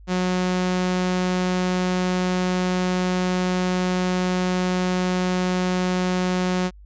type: tone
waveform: sawtooth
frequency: 182.4 Hz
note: F#3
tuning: 24 cents flat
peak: -16 dBFS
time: 0.07-6.71 s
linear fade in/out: 50 ms
effects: added 50 Hz sine -42 dBFS peak until 6.85 s + resampled to 16000 Hz